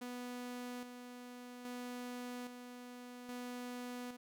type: tone with tremolo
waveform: sawtooth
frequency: 246.3 Hz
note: B3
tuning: 5 cents flat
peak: -39 dBFS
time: 0.01-4.17 s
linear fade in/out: 10 ms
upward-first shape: square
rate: 0.61 Hz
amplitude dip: 50%
effects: none